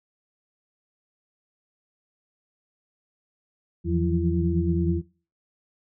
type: tone cluster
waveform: sine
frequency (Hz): 83.4 / 162 / 168.8 / 178.2 / 338.3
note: E2 / E3 / E3 / F3 / E4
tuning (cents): +21 / -30 / +41 / +35 / +45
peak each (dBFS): -25 / -34 / -27 / -27 / -27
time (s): 3.84-5.02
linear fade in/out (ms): 50
effects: noise-tail reverb RT60 0.4 s tail -22 dB re dry